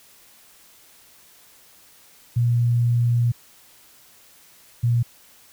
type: tone pair in turn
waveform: sine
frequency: 119.3 / 118.87 Hz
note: A#2 / A#2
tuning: +41 / +34 cents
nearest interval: unison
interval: 7 cents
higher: first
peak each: -16 dBFS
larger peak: neither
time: 2.36-3.32 / 4.83-5.03 s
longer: first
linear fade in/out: 10 ms
effects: white hiss -52 dBFS RMS until 5.52 s